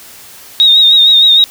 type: tone with vibrato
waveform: sine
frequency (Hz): 3729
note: A#7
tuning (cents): 0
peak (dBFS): -3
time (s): 0.6-1.44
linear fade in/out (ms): 0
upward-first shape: sine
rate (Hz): 6.5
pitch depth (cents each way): 47
effects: white hiss -35 dBFS RMS until 1.5 s